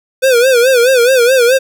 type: tone with vibrato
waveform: square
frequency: 500 Hz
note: B4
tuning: 21 cents sharp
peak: -7 dBFS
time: 0.22-1.59 s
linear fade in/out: 20 ms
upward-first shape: sine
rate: 4.7 Hz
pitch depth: 120 cents each way
effects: none